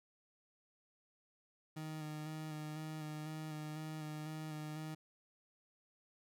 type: tone with vibrato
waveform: 30% pulse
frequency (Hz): 154.4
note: D#3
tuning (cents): -13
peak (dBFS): -40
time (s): 1.76-4.95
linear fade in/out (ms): 10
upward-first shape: square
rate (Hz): 2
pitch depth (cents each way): 19
effects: none